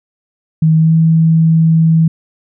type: tone with pitch glide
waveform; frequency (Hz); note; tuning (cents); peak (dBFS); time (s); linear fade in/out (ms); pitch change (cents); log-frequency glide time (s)
sine; 159 to 162.15; D#3 to E3; +38 to -28; -6; 0.62-2.08; 5; +34; 0.76-0.94
effects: none